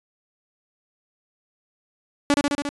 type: tone with echo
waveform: sawtooth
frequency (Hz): 286.8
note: D4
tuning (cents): -41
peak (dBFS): -11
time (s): 2.3-2.34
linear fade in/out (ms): 0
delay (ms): 70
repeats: 5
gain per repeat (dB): -2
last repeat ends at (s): 2.69
effects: resampled to 22050 Hz